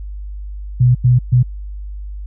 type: tone bursts at uneven times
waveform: sine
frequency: 124.4 Hz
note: B2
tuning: 13 cents sharp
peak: -7 dBFS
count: 3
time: 0.8-0.95 / 1.04-1.19 / 1.32-1.43 s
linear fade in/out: 10 ms
effects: added 50 Hz sine -25 dBFS peak until 2.26 s